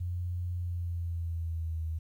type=tone with pitch glide; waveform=sine; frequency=88.4 to 80.13 Hz; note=F2 to E2; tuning=+22 to -49 cents; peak=-31 dBFS; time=0-1.99 s; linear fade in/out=10 ms; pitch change=-171 cents; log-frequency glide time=0.56-1.85 s; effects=11-bit